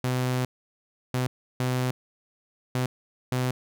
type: tone bursts at uneven times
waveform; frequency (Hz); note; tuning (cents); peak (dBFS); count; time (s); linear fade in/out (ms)
sawtooth; 126.9; B2; +47; -20; 5; 0.04-0.45 / 1.14-1.27 / 1.6-1.91 / 2.75-2.86 / 3.32-3.51; 2
effects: none